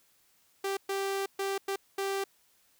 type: tone bursts at uneven times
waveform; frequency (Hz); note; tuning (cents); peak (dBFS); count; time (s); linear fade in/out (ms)
sawtooth; 391.9; G4; 0; -26; 5; 0.64-0.77 / 0.89-1.26 / 1.39-1.58 / 1.68-1.76 / 1.98-2.24; 5
effects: white hiss -67 dBFS RMS until 2.79 s